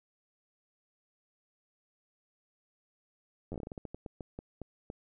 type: slowing click train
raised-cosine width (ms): 2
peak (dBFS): -27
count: 17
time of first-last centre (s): 3.52-4.901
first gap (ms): 10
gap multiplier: 1.25
effects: none